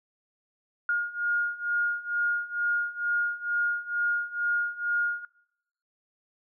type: beating tone pair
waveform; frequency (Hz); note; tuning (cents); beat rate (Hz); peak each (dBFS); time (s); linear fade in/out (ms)
sine; 1423 / 1425.2; F6 / F6; +32 / +35; 2.2; -30 / -27; 0.89-5.25; 2
effects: noise-tail reverb RT60 0.9 s tail -23 dB re dry